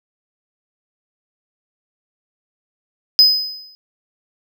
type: tone with exponential decay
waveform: triangle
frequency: 5030 Hz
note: D#8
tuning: 18 cents sharp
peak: -3 dBFS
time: 3.19-3.75 s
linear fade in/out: 0 ms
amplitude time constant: 120 ms
effects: none